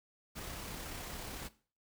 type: noise with amplitude modulation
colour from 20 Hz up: pink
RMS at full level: -43 dBFS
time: 0.35-1.49 s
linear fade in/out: 20 ms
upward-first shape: sine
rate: 33.6 Hz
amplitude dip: 25%
effects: noise-tail reverb RT60 0.4 s tail -17 dB re dry